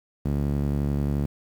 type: tone with band-pass filter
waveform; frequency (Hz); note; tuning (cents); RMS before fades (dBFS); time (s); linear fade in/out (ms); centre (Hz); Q
sawtooth; 71.4; D2; -48; -25; 0.25-1.26; 5; 180; 1
effects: 8-bit